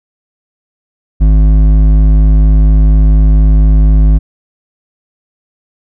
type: tone with hard clipping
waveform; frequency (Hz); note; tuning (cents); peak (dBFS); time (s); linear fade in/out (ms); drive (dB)
sine; 52.1; G#1; +6; -5; 1.2-4.19; 20; 9
effects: none